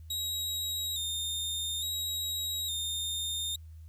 sawtooth tone with vibrato, 3735 Hz, A#7, 3 cents sharp, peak -29 dBFS, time 0.1-3.56 s, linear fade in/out 5 ms, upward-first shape square, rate 0.58 Hz, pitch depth 42 cents each way, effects added 80 Hz sine -45 dBFS peak until 3.88 s + white hiss -72 dBFS RMS until 3.88 s

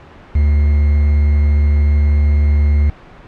triangle tone with quantisation, 73.42 Hz, D2, in tune, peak -7 dBFS, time 0.35-2.9 s, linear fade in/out 5 ms, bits 5, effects pink hiss -39 dBFS RMS until 3.27 s + low-pass 2000 Hz 12 dB/octave

